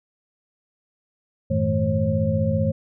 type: tone cluster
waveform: sine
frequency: 92.7 / 107.9 / 158.2 / 216.4 / 539 Hz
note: F#2 / A2 / D#3 / A3 / C#5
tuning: +4 / -33 / +29 / -29 / -49 cents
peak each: -25 dBFS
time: 1.5-2.72 s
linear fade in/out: 10 ms
effects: none